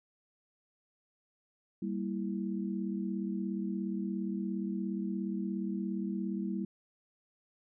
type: chord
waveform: sine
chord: E diminished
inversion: first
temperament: equal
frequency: 196 / 233.1 / 329.6 Hz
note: G3 / Bb3 / E4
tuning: 0 / 0 / 0 cents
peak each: -34 / -39 / -39 dBFS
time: 1.82-6.65 s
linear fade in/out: 5 ms
effects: none